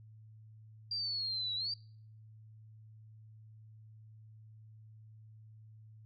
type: exponential two-way sweep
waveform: sine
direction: down then up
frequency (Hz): 4763 to 3866 to 4763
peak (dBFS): -34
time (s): 0.91-1.74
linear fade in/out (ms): 5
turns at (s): 1.55
effects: noise-tail reverb RT60 0.6 s tail -26 dB re dry + added 109 Hz sine -53 dBFS peak until 6.05 s